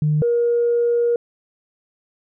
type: tone pair in turn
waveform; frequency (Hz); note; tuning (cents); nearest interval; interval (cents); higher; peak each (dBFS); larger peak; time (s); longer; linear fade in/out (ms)
sine; 151.2 / 474.2; D#3 / A#4; -49 / +30; octave + minor sixth; 1979; second; -14; neither; 0.02-0.22 / 0.22-1.16; second; 2
effects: tanh soft clip ceiling -10 dBFS